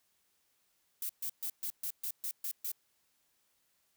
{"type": "noise bursts", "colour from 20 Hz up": "violet", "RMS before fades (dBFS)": -37, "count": 9, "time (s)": [1.02, 2.717], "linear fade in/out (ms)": 2, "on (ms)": 73, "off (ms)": 130, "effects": ["white hiss -75 dBFS RMS until 3.96 s"]}